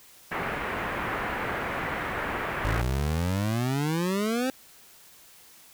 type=low-pass noise; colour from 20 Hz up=white; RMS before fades=-31 dBFS; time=0.31-2.82 s; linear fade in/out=10 ms; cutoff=2000 Hz; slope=24 dB/octave
type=exponential sweep; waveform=25% pulse; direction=up; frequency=51.91 to 266.5 Hz; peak=-21 dBFS; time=2.65-4.5 s; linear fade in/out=0 ms
effects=white hiss -53 dBFS RMS until 5.73 s